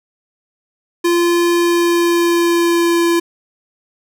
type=tone with pitch glide; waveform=square; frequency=345 to 340.1 Hz; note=F4 to F4; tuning=-21 to -46 cents; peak=-12 dBFS; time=1.04-3.2 s; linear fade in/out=10 ms; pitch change=-25 cents; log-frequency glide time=1.52-3.08 s; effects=none